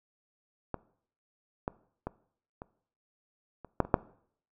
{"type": "clicks", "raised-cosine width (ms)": 1, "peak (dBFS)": [-19, -17, -20, -27, -30, -9, -26, -6], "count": 8, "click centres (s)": [0.743, 1.679, 2.07, 2.619, 3.647, 3.803, 3.85, 3.942], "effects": ["noise-tail reverb RT60 0.6 s tail -20 dB re dry"]}